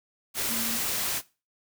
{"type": "tone in noise", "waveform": "sine", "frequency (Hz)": 230, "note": "A#3", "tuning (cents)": -23, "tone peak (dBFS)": -34, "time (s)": [0.47, 0.8], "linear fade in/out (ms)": 50, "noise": "white", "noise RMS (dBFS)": -29, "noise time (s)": [0.34, 1.22], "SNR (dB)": -8, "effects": ["noise-tail reverb RT60 0.3 s tail -19 dB re dry"]}